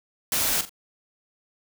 white noise with echo, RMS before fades -24 dBFS, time 0.32-0.61 s, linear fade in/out 2 ms, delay 42 ms, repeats 2, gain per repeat -11 dB, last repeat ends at 0.694 s, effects none

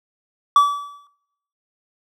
triangle tone with exponential decay, 1150 Hz, D6, 37 cents flat, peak -5 dBFS, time 0.56-1.07 s, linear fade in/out 2 ms, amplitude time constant 110 ms, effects noise-tail reverb RT60 0.8 s tail -21 dB re dry

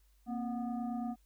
sine tone with frequency modulation, 233.1 Hz, A#3, in tune, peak -34 dBFS, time 0.26-1.16 s, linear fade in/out 50 ms, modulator 495 Hz, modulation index 0.9, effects added 50 Hz sine -64 dBFS peak until 1.25 s + white hiss -75 dBFS RMS until 1.25 s

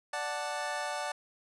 25% pulse chord, D major, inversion none, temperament equal, 587.3 / 740 / 880 Hz, D5 / F#5 / A5, 0 / 0 / 0 cents, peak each -34 dBFS, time 0.13-1.12 s, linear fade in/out 5 ms, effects resampled to 24000 Hz

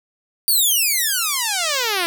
5% pulse exponential sweep, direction down, 4682 to 331.1 Hz, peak -7 dBFS, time 0.48-2.06 s, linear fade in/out 0 ms, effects none

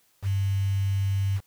sine tone with quantisation, 98 Hz, G2, in tune, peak -22 dBFS, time 0.22-1.41 s, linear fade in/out 50 ms, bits 7, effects white hiss -65 dBFS RMS until 1.46 s

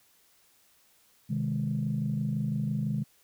sine chord, Ab major, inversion first, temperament just, 129.78 / 155.74 / 207.7 Hz, C3 / Eb3 / Ab3, -14 / +2 / 0 cents, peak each -31 dBFS, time 1.29-3.04 s, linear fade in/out 20 ms, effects tanh soft clip ceiling -19 dBFS + white hiss -64 dBFS RMS until 3.23 s

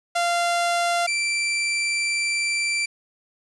sawtooth tone pair in turn, 692 / 2344 Hz, F5 / D7, -16 / -4 cents, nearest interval octave + major sixth, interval 2112 cents, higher second, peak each -16 / -18 dBFS, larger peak first, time 0.15-1.07 / 1.07-2.86 s, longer second, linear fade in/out 10 ms, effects resampled to 24000 Hz + 8-bit

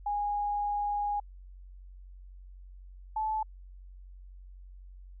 sine tone pair in turn, 823 / 868.3 Hz, G#5 / A5, -16 / -23 cents, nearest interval minor second, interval 93 cents, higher second, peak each -28 dBFS, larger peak neither, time 0.06-1.2 / 3.16-3.43 s, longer first, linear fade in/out 5 ms, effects added 46 Hz sine -46 dBFS peak until 5.2 s

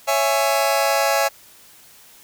sawtooth chord, C# minor, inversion none, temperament just, 554.4 / 665.2 / 831.5 Hz, C#5 / E5 / G#5, 0 / +16 / +2 cents, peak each -17 dBFS, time 0.07-1.29 s, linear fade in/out 20 ms, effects white hiss -48 dBFS RMS until 2.23 s

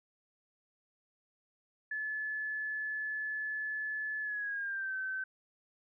sine tone with pitch glide, 1725 to 1536.8 Hz, A6 to G6, -35 to -35 cents, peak -34 dBFS, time 1.91-5.24 s, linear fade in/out 5 ms, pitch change -200 cents, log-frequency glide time 4.21-4.95 s, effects none

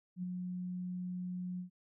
sine tone with ADSR envelope, 180.7 Hz, F#3, 41 cents flat, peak -34 dBFS, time 0.16-1.7 s, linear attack 70 ms, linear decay 12 ms, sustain -3 dB, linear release 110 ms, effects none

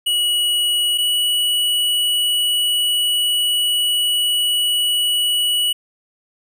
square tone pair in turn, 2925 / 2937 Hz, F#7 / F#7, -21 / -13 cents, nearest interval unison, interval 8 cents, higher second, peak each -16 dBFS, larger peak neither, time 0.06-0.98 / 0.98-5.73 s, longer second, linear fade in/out 10 ms, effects none

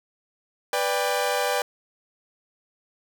sawtooth chord, G major, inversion first, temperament equal with one note detuned, 493.9 / 587.3 / 796.3 Hz, B4 / D5 / G5, 0 / 0 / +27 cents, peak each -23 dBFS, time 0.73-1.62 s, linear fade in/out 2 ms, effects none

